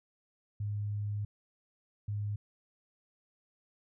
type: tone bursts at uneven times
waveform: sine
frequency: 103.5 Hz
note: G#2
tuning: 5 cents flat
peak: -32 dBFS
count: 2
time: 0.6-1.25 / 2.08-2.36 s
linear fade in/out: 5 ms
effects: none